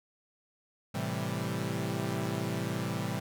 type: chord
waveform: sawtooth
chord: A minor seventh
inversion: none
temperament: equal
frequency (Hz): 110 / 130.81 / 164.81 / 196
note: A2 / C3 / E3 / G3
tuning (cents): 0 / 0 / 0 / 0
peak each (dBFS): -33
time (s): 0.94-3.2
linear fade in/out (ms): 10
effects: none